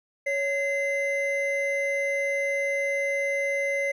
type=tone pair together; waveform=triangle; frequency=556.8 / 2060 Hz; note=C#5 / C7; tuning=+8 / -28 cents; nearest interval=octave + major seventh; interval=2264 cents; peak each=-25 dBFS; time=0.26-3.92 s; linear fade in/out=10 ms; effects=none